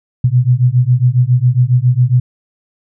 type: beating tone pair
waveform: sine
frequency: 121.1 / 128.4 Hz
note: B2 / C3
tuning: -34 / -32 cents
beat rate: 7.3 Hz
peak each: -11 dBFS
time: 0.24-2.2 s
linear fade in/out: 5 ms
effects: none